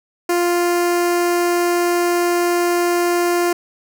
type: tone with notch filter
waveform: sawtooth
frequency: 349.2 Hz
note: F4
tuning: in tune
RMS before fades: -17 dBFS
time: 0.29-3.53 s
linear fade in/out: 5 ms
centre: 3500 Hz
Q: 1.9
effects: none